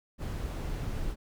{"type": "noise", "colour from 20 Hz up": "brown", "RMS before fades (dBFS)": -34, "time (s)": [0.18, 1.16], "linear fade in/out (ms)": 50, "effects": []}